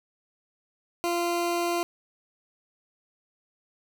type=tone; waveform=20% pulse; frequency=345.3 Hz; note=F4; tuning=20 cents flat; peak=-20 dBFS; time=1.04-1.83 s; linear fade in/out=0 ms; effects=none